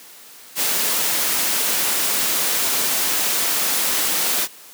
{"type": "noise", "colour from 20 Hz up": "white", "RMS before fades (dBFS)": -20, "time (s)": [0.55, 4.48], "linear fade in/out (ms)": 50, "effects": ["white hiss -43 dBFS RMS until 4.73 s", "high-pass 200 Hz 12 dB/octave"]}